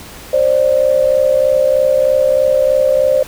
sine tone pair together, 530 / 593.2 Hz, C5 / D5, +22 / +17 cents, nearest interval major second, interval 195 cents, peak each -11 / -13 dBFS, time 0.33-3.23 s, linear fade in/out 5 ms, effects pink hiss -34 dBFS RMS until 3.27 s

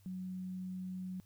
sine tone, 185 Hz, F#3, in tune, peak -39 dBFS, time 0.06-1.2 s, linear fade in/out 0 ms, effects added 97 Hz sine -62 dBFS peak until 1.25 s + white hiss -71 dBFS RMS until 1.25 s

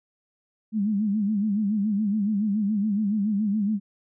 sine tone with vibrato, 207.7 Hz, G#3, in tune, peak -21 dBFS, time 0.72-3.8 s, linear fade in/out 50 ms, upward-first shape sine, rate 7.1 Hz, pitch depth 100 cents each way, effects none

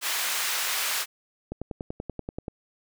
pink high-pass noise, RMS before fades -28 dBFS, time 0.01-1.06 s, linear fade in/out 50 ms, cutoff 1300 Hz, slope 12 dB/octave
click train, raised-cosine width 2 ms, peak -19 dBFS, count 11, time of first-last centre 1.52-2.482 s, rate 10.4 Hz
effects none

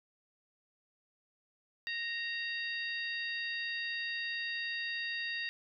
harmonic tone with a mistuned harmonic, 932.3 Hz, A#5, in tune, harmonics 2 / 3 / 4 / 5, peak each -37 / -41 / -43 / -45 dBFS, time 1.87-5.49 s, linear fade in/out 0 ms, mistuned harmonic 3, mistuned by -28 cents, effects none

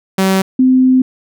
sawtooth / sine tone pair in turn, 191 / 257.7 Hz, G3 / C4, -45 / -26 cents, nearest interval perfect fourth, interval 519 cents, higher second, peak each -6 dBFS, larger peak neither, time 0.18-0.42 / 0.59-1.02 s, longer second, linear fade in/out 5 ms, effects none

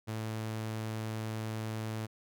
sawtooth tone, 110 Hz, A2, in tune, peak -31 dBFS, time 0.07-2.07 s, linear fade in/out 20 ms, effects none

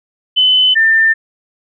sine tone pair in turn, 3025 / 1792.9 Hz, F#7 / A6, +38 / +32 cents, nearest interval major sixth, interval 906 cents, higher first, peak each -7 dBFS, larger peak neither, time 0.36-0.75 / 0.75-1.14 s, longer neither, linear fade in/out 20 ms, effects none

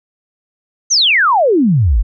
sine exponential sweep, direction down, 6570 to 42.78 Hz, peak -8 dBFS, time 0.9-2.03 s, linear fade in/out 20 ms, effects none

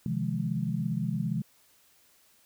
sine chord, F minor seventh, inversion second, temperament just, 130.96 / 157.15 / 174.61 / 209.5 Hz, C3 / Eb3 / F3 / Ab3, +2 / +18 / 0 / +15 cents, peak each -33 dBFS, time 0.06-1.42 s, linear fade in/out 2 ms, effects white hiss -63 dBFS RMS until 2.45 s

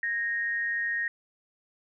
sine tone pair together, 1651.3 / 1864.7 Hz, G#6 / A#6, -10 / 0 cents, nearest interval major second, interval 210 cents, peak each -36 / -27 dBFS, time 0.03-1.08 s, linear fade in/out 2 ms, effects none

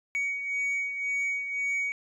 sine beating tone pair, 2248 / 2249.9 Hz, C#7 / C#7, +24 / +25 cents, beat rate 1.9 Hz, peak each -26 / -33 dBFS, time 0.15-1.92 s, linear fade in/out 0 ms, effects tanh soft clip ceiling -25 dBFS

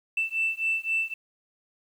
sine beating tone pair, 2659 / 2662.8 Hz, E7 / E7, +14 / +17 cents, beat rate 3.8 Hz, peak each -27 dBFS, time 0.17-1.14 s, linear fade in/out 5 ms, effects tanh soft clip ceiling -18 dBFS + 9-bit

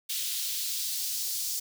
white noise with high-pass filter sweep, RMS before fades -32 dBFS, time 0.09-1.6 s, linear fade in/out 10 ms, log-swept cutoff 3300 to 5200 Hz, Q 1.5, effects none

